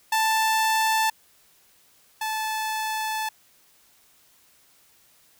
sawtooth tone pair in turn, 882 / 871.9 Hz, A5 / A5, +4 / -16 cents, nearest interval unison, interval 20 cents, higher first, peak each -16 / -22 dBFS, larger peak first, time 0.12-1.1 / 2.21-3.29 s, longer second, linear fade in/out 5 ms, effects white hiss -59 dBFS RMS until 5.39 s

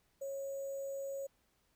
sine tone with sample-and-hold, 549 Hz, C#5, 17 cents flat, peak -38 dBFS, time 0.21-1.27 s, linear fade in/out 10 ms, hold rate 7350 Hz, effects pink hiss -75 dBFS RMS until 1.75 s

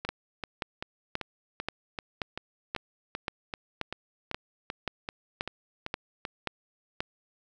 two click trains, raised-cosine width 0.3 ms, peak -18 / -14 dBFS, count 17 / 14, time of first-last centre 0.05-6.252 / 0.09-7.005 s, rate 2.58 / 1.88 Hz, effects none

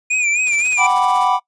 square tone with vibrato, 2425 Hz, D#7, 45 cents flat, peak -15 dBFS, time 0.1-0.87 s, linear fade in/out 10 ms, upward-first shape sine, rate 3.8 Hz, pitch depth 76 cents each way
white noise with tremolo, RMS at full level -33 dBFS, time 0.46-1.28 s, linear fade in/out 10 ms, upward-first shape sine, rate 16 Hz, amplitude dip 70%
triangle chord, G major seventh, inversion third, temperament equal, 740 / 784 / 987.8 / 1174.7 Hz, F#5 / G5 / B5 / D6, 0 / 0 / 0 / 0 cents, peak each -16 / -19 / -15 / -18 dBFS, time 0.77-1.4 s, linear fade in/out 50 ms
effects noise-tail reverb RT60 0.1 s tail -22 dB re dry + resampled to 22050 Hz

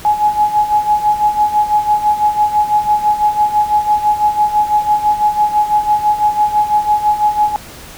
sine tone with tremolo, 841 Hz, G#5, 22 cents sharp, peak -7 dBFS, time 0.05-7.56 s, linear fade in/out 0 ms, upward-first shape sine, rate 6 Hz, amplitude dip 75%, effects pink hiss -34 dBFS RMS until 7.97 s

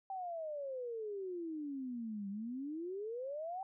sine exponential two-way sweep, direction down then up, 784 to 194.5 to 784 Hz, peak -39 dBFS, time 0.1-3.63 s, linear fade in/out 2 ms, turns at 2.29 s, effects none

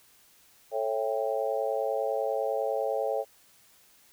sine chord, A dominant seventh, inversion none, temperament just, 440 / 550 / 660 / 792 Hz, A4 / C#5 / E5 / G5, 0 / -14 / +2 / +18 cents, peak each -32 / -30 / -33 / -34 dBFS, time 0.71-3.25 s, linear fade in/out 50 ms, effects white hiss -60 dBFS RMS until 4.12 s

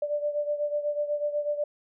sine beating tone pair, 587.3 / 595.4 Hz, D5 / D5, 0 / +24 cents, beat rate 8.1 Hz, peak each -27 / -32 dBFS, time 0.02-1.64 s, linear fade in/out 5 ms, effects none

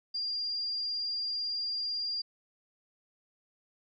sine tone, 4794 Hz, D8, 35 cents sharp, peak -31 dBFS, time 0.14-2.22 s, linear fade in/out 10 ms, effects none

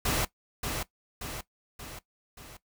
pink noise with echo, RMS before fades -28 dBFS, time 0.05-0.25 s, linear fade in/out 5 ms, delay 580 ms, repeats 4, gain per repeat -5 dB, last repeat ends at 2.57 s, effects noise-tail reverb RT60 0.1 s tail -17 dB re dry

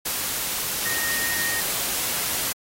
sine tone in noise, 1857 Hz, A#6, 7 cents flat, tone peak -27 dBFS, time 0.85-1.61 s, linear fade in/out 10 ms, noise white, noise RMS -26 dBFS, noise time 0.05-2.53 s, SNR -4 dB, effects AAC 48 kbps

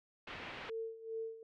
white low-pass noise, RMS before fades -47 dBFS, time 0.27-0.7 s, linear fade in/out 5 ms, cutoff 2900 Hz, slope 24 dB/octave
sine tone with tremolo, 449.7 Hz, A4, 38 cents sharp, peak -37 dBFS, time 0.69-1.43 s, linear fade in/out 2 ms, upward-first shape sine, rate 2.5 Hz, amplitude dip 80%
effects none

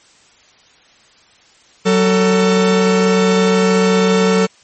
45% pulse tone pair together, 187.55 / 445.6 Hz, F#3 / A4, +24 / +22 cents, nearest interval octave + minor third, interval 1498 cents, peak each -13 dBFS, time 1.85-4.47 s, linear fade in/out 20 ms, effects white hiss -49 dBFS RMS until 4.63 s + MP3 32 kbps

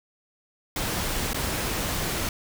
pink noise with dropouts, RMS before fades -28 dBFS, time 0.76-2.29 s, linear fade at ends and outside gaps 2 ms, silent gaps 1.333-1.344 s, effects none

